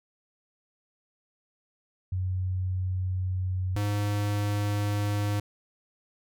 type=tone pair in turn; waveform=sine / square; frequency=92.5 / 102.99 Hz; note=F#2 / G#2; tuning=0 / -14 cents; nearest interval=major second; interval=186 cents; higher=second; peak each=-26 dBFS; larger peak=neither; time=2.12-3.76 / 3.76-5.4 s; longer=neither; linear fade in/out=5 ms; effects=none